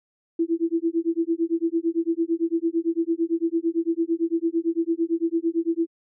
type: tone with tremolo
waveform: sine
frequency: 332.3 Hz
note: E4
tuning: 14 cents sharp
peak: -17 dBFS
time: 0.39-5.87 s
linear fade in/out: 5 ms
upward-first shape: sine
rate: 8.9 Hz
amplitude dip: 100%
effects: none